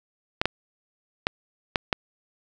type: clicks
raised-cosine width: 0.3 ms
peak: -5 dBFS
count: 5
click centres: 0.415 / 0.456 / 1.269 / 1.758 / 1.928 s
effects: none